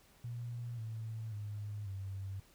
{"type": "tone with pitch steps", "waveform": "sine", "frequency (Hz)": [119.4, 111.4, 103.94, 96.98], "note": ["A#2", "A2", "G#2", "G2"], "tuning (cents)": [42, 22, 2, -18], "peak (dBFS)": -39, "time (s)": [0.24, 2.4], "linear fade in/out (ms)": 5, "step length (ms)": 540, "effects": ["pink hiss -65 dBFS RMS until 2.54 s"]}